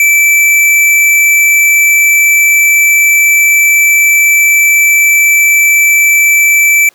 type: tone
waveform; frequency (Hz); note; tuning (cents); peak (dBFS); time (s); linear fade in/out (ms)
square; 2322; D7; -20; -5; 0-6.89; 2
effects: pink hiss -47 dBFS RMS until 6.94 s + high-pass 300 Hz 12 dB/octave